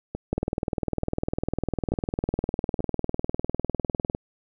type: two click trains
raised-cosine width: 2 ms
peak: -11 / -16 dBFS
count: 77 / 4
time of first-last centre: 0.33-4.149 / 0.15-2.805 s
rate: 19.9 / 1.13 Hz
effects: none

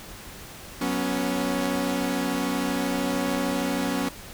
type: chord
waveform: sawtooth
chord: F# suspended fourth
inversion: none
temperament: equal with one note detuned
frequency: 185 / 244.1 / 277.2 Hz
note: F#3 / B3 / C#4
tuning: 0 / -20 / 0 cents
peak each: -27 / -25 / -23 dBFS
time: 0.81-4.09 s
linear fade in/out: 5 ms
effects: pink hiss -42 dBFS RMS until 4.33 s

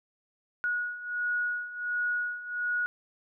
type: beating tone pair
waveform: sine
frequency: 1454 / 1455.4 Hz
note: F#6 / F#6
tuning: -31 / -29 cents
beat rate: 1.4 Hz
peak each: -34 / -30 dBFS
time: 0.64-2.86 s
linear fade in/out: 0 ms
effects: none

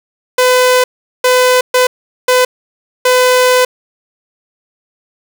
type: tone bursts at uneven times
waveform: sawtooth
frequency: 504 Hz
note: B4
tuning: 35 cents sharp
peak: -3 dBFS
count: 5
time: 0.38-0.84 / 1.24-1.61 / 1.74-1.87 / 2.28-2.45 / 3.05-3.65 s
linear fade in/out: 5 ms
effects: none

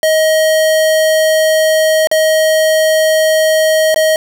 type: tone with dropouts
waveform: square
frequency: 630 Hz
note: D#5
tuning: 21 cents sharp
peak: -9 dBFS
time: 0.03-4.16 s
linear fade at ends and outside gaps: 1 ms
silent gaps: 2.072-2.114 / 3.944-3.96 s
effects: none

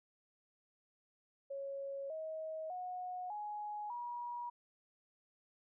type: tone with pitch steps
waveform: sine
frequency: 552 / 634.1 / 728.4 / 836.7 / 961.1 Hz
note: C#5 / D#5 / F#5 / G#5 / B5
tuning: -7 / +33 / -27 / +13 / -47 cents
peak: -40 dBFS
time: 1.5-4.5 s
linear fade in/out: 10 ms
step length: 600 ms
effects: none

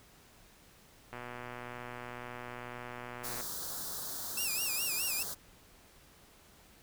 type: click train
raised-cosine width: 0.5 ms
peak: -28 dBFS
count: 279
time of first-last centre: 1.13-3.409 s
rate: 122 Hz
type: band-stop noise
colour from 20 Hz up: white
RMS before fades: -40 dBFS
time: 3.23-5.35 s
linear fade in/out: 20 ms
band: 1600 to 3700 Hz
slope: 48 dB/octave
type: tone with vibrato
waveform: 5% pulse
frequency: 2609 Hz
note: E7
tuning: 18 cents flat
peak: -24 dBFS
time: 4.37-5.23 s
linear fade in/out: 5 ms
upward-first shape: sine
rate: 4.8 Hz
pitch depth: 140 cents each way
effects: pink hiss -60 dBFS RMS until 6.82 s

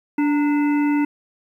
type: harmonic tone with a mistuned harmonic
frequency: 291.4 Hz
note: D4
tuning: 13 cents flat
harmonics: 1 / 3 / 5 / 7 / 9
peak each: -16 / -28 / -35 / -33 / -36 dBFS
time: 0.18-1.05 s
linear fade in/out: 5 ms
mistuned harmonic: 3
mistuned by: +81 cents
effects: 9-bit

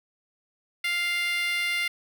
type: tone with high-pass filter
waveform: 10% pulse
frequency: 699 Hz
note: F5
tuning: 1 cent sharp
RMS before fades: -27 dBFS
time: 0.84-1.88 s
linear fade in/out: 5 ms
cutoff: 2000 Hz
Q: 3.5
effects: none

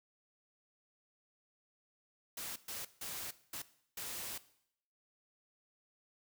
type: noise bursts at uneven times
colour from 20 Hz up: white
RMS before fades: -43 dBFS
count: 5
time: 2.37-2.56 / 2.68-2.85 / 3.01-3.31 / 3.53-3.62 / 3.97-4.38 s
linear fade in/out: 5 ms
effects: noise-tail reverb RT60 0.7 s tail -17 dB re dry

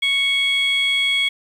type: tone pair together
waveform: sine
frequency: 2217 / 3322 Hz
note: C#7 / G#7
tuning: 0 / 0 cents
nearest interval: perfect fifth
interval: 700 cents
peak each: -17 dBFS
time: 0.02-1.29 s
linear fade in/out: 10 ms
effects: tanh soft clip ceiling -12 dBFS + 8-bit

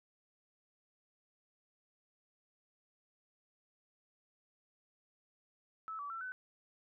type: tone with pitch steps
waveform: sine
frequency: 1305 / 1149 / 1342 / 1509 Hz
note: E6 / D6 / E6 / F#6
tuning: -18 / -38 / +31 / +34 cents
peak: -40 dBFS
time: 5.88-6.32 s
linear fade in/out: 0 ms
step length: 110 ms
effects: none

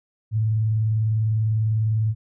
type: tone with vibrato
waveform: sine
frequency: 109.3 Hz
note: A2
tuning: 11 cents flat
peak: -18 dBFS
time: 0.31-2.15 s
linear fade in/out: 50 ms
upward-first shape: triangle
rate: 20 Hz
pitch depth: 94 cents each way
effects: none

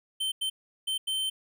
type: tone bursts at uneven times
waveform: square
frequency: 3099 Hz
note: G7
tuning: 21 cents flat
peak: -28 dBFS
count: 4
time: 0.2-0.32 / 0.41-0.5 / 0.87-0.98 / 1.07-1.3 s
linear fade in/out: 10 ms
effects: none

